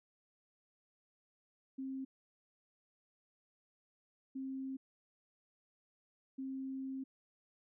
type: tone bursts at uneven times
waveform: sine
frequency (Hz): 266.1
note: C4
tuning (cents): +29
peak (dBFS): -39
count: 3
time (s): 1.78-2.05 / 4.35-4.77 / 6.38-7.04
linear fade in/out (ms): 10
effects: none